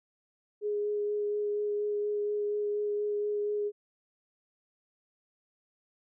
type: tone with vibrato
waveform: sine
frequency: 415.3 Hz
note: G#4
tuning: in tune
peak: -28 dBFS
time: 0.61-3.72 s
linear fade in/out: 50 ms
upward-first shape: sine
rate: 4.2 Hz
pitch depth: 10 cents each way
effects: none